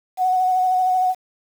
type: tone with vibrato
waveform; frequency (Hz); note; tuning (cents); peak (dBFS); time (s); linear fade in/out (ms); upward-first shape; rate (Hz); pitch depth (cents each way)
sine; 740; F#5; 0; -15; 0.17-1.15; 50; sine; 13; 20
effects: 7-bit